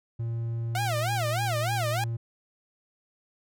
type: tone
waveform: triangle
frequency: 115.7 Hz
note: A#2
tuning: 13 cents flat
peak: -26 dBFS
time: 0.19-2.17 s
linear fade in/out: 10 ms
type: tone with vibrato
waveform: sawtooth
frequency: 698.5 Hz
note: F5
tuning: in tune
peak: -24 dBFS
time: 0.75-2.04 s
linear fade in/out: 2 ms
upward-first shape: sine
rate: 3.3 Hz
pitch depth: 280 cents each way
effects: none